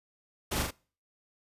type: noise with echo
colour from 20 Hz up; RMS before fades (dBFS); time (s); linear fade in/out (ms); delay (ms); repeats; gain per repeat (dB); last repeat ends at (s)
pink; -32; 0.51-0.63; 10; 40; 2; -3; 0.71
effects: noise-tail reverb RT60 0.4 s tail -24 dB re dry + resampled to 32000 Hz